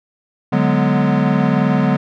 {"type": "chord", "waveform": "square", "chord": "G# half-diminished seventh", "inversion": "second", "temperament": "equal", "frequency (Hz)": [146.83, 185, 207.7, 246.9], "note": ["D3", "F#3", "G#3", "B3"], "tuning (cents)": [0, 0, 0, 0], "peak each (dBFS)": -19, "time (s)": [0.52, 1.97], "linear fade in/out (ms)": 10, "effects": ["low-pass 2000 Hz 12 dB/octave"]}